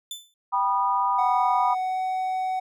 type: tone with exponential decay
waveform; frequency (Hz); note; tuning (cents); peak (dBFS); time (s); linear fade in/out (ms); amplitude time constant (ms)
sawtooth; 3520; A7; 0; -26; 0.11-0.34; 2; 49
type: chord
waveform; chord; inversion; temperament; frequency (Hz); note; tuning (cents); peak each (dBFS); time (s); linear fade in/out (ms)
sine; G augmented; none; just; 784 / 980 / 1225; G5 / B5 / D#6; 0 / -14 / -27; -27 / -22 / -27; 0.52-1.75; 20
type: tone with pitch glide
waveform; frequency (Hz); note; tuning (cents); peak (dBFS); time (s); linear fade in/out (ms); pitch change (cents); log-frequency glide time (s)
triangle; 743 to 749; F#5 to F#5; +7 to +21; -22; 1.18-2.6; 10; +14; 1.74-1.99
effects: none